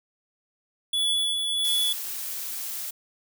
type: tone with tremolo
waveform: square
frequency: 3419 Hz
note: G#7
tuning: 50 cents sharp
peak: -22 dBFS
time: 0.93-1.93 s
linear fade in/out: 5 ms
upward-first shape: sine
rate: 1.5 Hz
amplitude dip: 35%
type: noise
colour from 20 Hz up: blue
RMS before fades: -33 dBFS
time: 1.64-2.91 s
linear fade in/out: 10 ms
effects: none